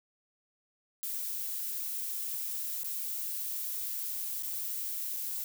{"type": "noise with dropouts", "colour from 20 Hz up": "violet", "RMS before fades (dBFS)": -36, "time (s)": [1.03, 5.44], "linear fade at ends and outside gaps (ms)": 0, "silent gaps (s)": [[2.833, 2.844], [4.424, 4.432], [5.165, 5.169]], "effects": []}